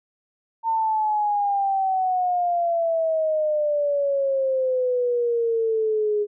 sine exponential sweep, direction down, 910 to 412.5 Hz, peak -19 dBFS, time 0.63-6.27 s, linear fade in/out 50 ms, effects none

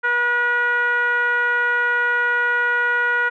10% pulse tone with low-pass filter, 482.9 Hz, B4, 39 cents flat, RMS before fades -19 dBFS, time 0.03-3.3 s, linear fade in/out 20 ms, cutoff 1600 Hz, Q 7.9, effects none

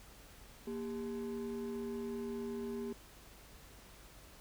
triangle ring-modulated tone, 317.6 Hz, D#4, 36 cents sharp, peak -33 dBFS, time 0.67-2.93 s, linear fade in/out 5 ms, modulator 83.3 Hz, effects added 50 Hz sine -60 dBFS peak until 4.4 s + pink hiss -58 dBFS RMS until 4.4 s

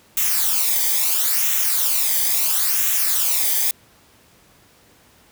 blue noise with flanger, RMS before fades -19 dBFS, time 0.17-3.71 s, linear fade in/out 2 ms, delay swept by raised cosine 0.21 to 0.74 ms, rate 0.74 Hz, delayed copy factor -0.65, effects pink hiss -53 dBFS RMS until 5.31 s + high-pass 60 Hz 12 dB/octave

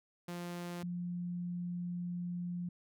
sawtooth / sine tone pair in turn, 174.61 / 175.93 Hz, F3 / F3, 0 / +13 cents, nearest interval unison, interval 13 cents, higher second, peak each -36 / -36 dBFS, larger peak neither, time 0.28-0.83 / 0.83-2.69 s, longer second, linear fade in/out 5 ms, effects none

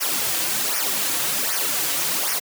white noise with flanger, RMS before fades -23 dBFS, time 0-2.4 s, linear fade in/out 20 ms, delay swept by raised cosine 0.25 to 4.85 ms, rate 1.3 Hz, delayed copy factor -0.75, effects high-pass 150 Hz 12 dB/octave

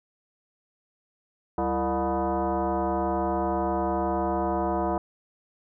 sine tone with frequency modulation, 191.5 Hz, G3, 40 cents flat, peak -23 dBFS, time 1.58-4.98 s, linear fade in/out 2 ms, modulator 264 Hz, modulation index 3.2, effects none

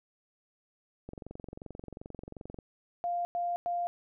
click train, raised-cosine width 2 ms, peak -29 dBFS, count 35, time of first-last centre 1.09-2.588 s, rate 22.7 Hz
sine tone bursts, 698.5 Hz, F5, in tune, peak -29 dBFS, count 3, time 3.04-3.87 s, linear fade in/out 0 ms, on 210 ms, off 100 ms
effects none

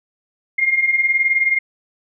sine beating tone pair, 2108 / 2127 Hz, C7 / C7, +12 / +28 cents, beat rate 19 Hz, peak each -20 / -15 dBFS, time 0.58-1.59 s, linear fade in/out 10 ms, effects none

